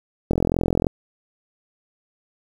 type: click train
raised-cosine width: 2 ms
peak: -6 dBFS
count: 25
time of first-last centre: 0.31-0.868 s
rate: 43 Hz
effects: 7-bit